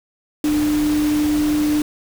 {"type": "tone in noise", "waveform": "sine", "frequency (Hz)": 299.7, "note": "D4", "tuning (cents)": 35, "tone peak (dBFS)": -15, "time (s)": [0.44, 1.82], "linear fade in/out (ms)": 2, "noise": "pink", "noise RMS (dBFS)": -29, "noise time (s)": [0.44, 1.82], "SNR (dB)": 11, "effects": []}